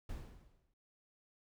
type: noise with exponential decay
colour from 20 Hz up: brown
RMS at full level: -41 dBFS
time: 0.09-0.74 s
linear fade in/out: 5 ms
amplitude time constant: 140 ms
effects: none